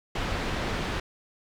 pink low-pass noise, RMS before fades -30 dBFS, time 0.15-1 s, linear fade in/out 5 ms, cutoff 3500 Hz, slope 12 dB/octave, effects none

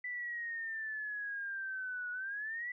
sine exponential two-way sweep, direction down then up, 1990 to 1458 to 1990 Hz, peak -37 dBFS, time 0.04-2.72 s, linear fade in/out 5 ms, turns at 2.11 s, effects none

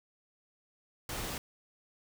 pink noise, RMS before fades -38 dBFS, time 1.09-1.38 s, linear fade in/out 2 ms, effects none

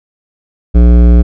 triangle tone with hard clipping, 59.3 Hz, A#1, 30 cents sharp, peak -4 dBFS, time 0.74-1.23 s, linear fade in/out 20 ms, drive 18 dB, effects none

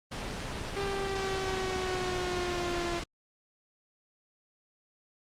pink noise, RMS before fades -36 dBFS, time 0.11-3.04 s, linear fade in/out 10 ms
sawtooth linear sweep, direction down, 398.6 to 342.5 Hz, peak -28 dBFS, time 0.76-3 s, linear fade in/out 10 ms
effects low-pass 6000 Hz 12 dB/octave + Opus 32 kbps

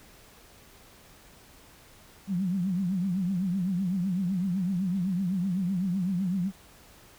sine tone with vibrato, 185 Hz, F#3, in tune, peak -25 dBFS, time 2.27-6.52 s, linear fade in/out 50 ms, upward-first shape triangle, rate 7.9 Hz, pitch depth 160 cents each way, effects pink hiss -54 dBFS RMS until 7.18 s

